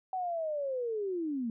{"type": "linear sweep", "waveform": "sine", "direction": "down", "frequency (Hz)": [759, 220], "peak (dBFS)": -31, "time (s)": [0.13, 1.5], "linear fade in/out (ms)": 2, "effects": []}